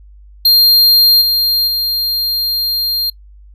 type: tone with level steps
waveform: square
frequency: 4200 Hz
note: C8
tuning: 6 cents sharp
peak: -6 / -11 / -14 dBFS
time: 0.45-3.1 s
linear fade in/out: 5 ms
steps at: 1.21 / 1.67 s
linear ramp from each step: 10 ms
effects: noise-tail reverb RT60 0.1 s tail -23 dB re dry + added 50 Hz sine -37 dBFS peak until 3.54 s